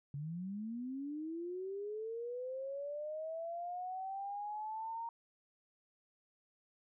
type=linear sweep; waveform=sine; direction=up; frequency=137.4 to 931 Hz; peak=-39 dBFS; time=0.14-5.09 s; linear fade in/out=2 ms; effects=none